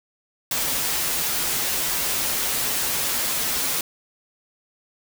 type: noise with comb filter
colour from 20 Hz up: white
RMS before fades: -24 dBFS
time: 0.51-3.81 s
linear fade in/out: 2 ms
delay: 10 ms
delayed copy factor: -0.5
effects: none